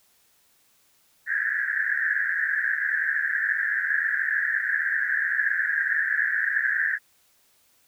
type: band-pass noise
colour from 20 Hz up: white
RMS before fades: -25 dBFS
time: 1.26-6.99 s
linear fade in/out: 50 ms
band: 1600 to 1800 Hz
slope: 96 dB/octave
effects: white hiss -63 dBFS RMS until 7.87 s